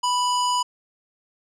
square tone with low-pass filter, 987.8 Hz, B5, in tune, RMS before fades -22 dBFS, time 0.03-0.63 s, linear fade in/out 10 ms, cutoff 7100 Hz, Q 1.8, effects none

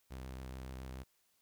sawtooth tone with vibrato, 64.8 Hz, C2, 16 cents flat, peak -40 dBFS, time 0.1-1.04 s, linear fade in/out 20 ms, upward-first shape sine, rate 7.1 Hz, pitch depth 21 cents each way, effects white hiss -75 dBFS RMS until 1.41 s

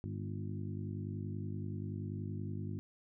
harmonic tone with a mistuned harmonic, 50.5 Hz, G#1, 48 cents flat, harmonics 2 / 3 / 4 / 5 / 6 / 7, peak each -40 / -44 / -46 / -48 / -50 / -51 dBFS, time 0.04-2.79 s, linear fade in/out 0 ms, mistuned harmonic 5, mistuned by -47 cents, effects none

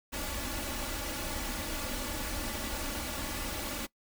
pink noise with comb filter, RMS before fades -36 dBFS, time 0.12-3.87 s, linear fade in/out 20 ms, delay 3.5 ms, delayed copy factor +0.75, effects noise-tail reverb RT60 0.1 s tail -21 dB re dry

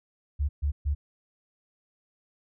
sine tone bursts, 72.2 Hz, D2, 29 cents flat, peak -23 dBFS, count 3, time 0.39-0.95 s, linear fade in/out 20 ms, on 100 ms, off 130 ms, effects none

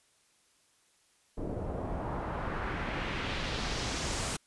pink noise with low-pass filter sweep, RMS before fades -35 dBFS, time 1.37-4.37 s, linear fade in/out 10 ms, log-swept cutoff 460 to 9500 Hz, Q 1.4, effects white hiss -68 dBFS RMS until 4.46 s + resampled to 24000 Hz

